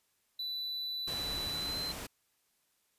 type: tone with pitch glide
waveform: triangle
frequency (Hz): 3978 to 4085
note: B7 to C8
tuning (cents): +12 to -42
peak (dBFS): -34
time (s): 0.39-1.92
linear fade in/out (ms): 5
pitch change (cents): +46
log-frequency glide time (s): 1.52-1.8
type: noise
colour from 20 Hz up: pink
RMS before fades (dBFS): -42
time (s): 1.07-2.07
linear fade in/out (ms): 10
effects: white hiss -75 dBFS RMS until 2.98 s + resampled to 32000 Hz